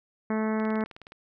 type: harmonic tone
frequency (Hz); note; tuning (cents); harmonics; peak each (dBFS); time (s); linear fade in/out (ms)
217.9; A3; -17; 1 / 2 / 3 / 4 / 5 / 6 / 7 / 8 / 9 / 10; -26 / -32 / -36 / -38 / -40 / -42 / -43 / -44 / -45 / -46; 0.3-0.84; 2
type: click train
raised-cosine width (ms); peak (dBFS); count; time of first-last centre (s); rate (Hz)
0.3; -29; 11; 0.6-1.121; 19.2
effects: none